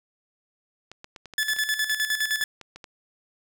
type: clicks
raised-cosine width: 0.2 ms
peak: -24 dBFS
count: 12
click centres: 0.916 / 1.044 / 1.162 / 1.257 / 1.337 / 1.503 / 1.564 / 1.913 / 2.429 / 2.613 / 2.76 / 2.842 s
type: tone with tremolo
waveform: sawtooth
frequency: 1730 Hz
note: A6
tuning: 30 cents flat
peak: -18 dBFS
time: 1.38-2.44 s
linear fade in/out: 2 ms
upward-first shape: square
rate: 9.7 Hz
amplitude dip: 65%
effects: none